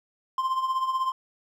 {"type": "tone with tremolo", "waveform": "triangle", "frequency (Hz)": 1046.5, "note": "C6", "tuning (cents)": 0, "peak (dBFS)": -19, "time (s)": [0.38, 1.12], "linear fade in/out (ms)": 2, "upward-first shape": "triangle", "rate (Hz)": 16, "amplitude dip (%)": 70, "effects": []}